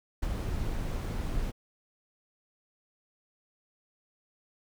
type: noise with ADSR envelope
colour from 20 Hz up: brown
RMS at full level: -28 dBFS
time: 0.22-1.52 s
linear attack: 11 ms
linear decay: 32 ms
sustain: -4 dB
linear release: 26 ms
effects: none